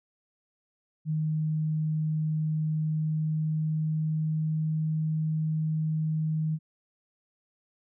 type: tone with pitch glide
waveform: sine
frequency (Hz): 155.56 to 156.73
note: D#3 to D#3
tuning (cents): 0 to +13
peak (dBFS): -25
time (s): 1.05-6.59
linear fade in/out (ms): 50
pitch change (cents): +13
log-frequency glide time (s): 2.75-4.88
effects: none